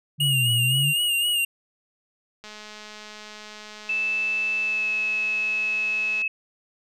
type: linear two-way sweep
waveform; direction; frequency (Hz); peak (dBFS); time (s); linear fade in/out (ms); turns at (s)
sine; down then up; 150 to 115.6 to 150; -22; 0.18-0.94; 50; 0.53
type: tone with vibrato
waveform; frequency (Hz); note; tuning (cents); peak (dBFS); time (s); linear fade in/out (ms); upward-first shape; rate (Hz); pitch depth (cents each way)
square; 2844; F7; +31; -21; 0.2-1.45; 5; sine; 3.9; 47
type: click train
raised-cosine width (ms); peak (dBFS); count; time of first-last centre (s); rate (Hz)
0.2; -24; 802; 2.44-6.218; 212
type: tone with pitch glide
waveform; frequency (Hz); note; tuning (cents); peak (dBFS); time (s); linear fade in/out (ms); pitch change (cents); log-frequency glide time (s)
sine; 2634 to 2590; E7 to E7; -2 to -31; -22; 3.89-6.28; 5; -29; 4.62-4.91
effects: none